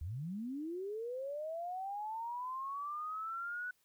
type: linear sweep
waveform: sine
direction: up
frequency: 69.2 to 1490 Hz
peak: -38 dBFS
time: 0.01-3.71 s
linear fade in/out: 5 ms
effects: white hiss -75 dBFS RMS until 3.84 s